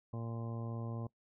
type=harmonic tone; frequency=115.4 Hz; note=A#2; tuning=17 cents flat; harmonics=1 / 2 / 3 / 4 / 5 / 6 / 7 / 8 / 9; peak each=-39 / -45 / -51 / -51 / -52 / -57 / -57 / -64 / -55 dBFS; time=0.13-1.07 s; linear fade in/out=5 ms; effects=noise-tail reverb RT60 0.1 s tail -21 dB re dry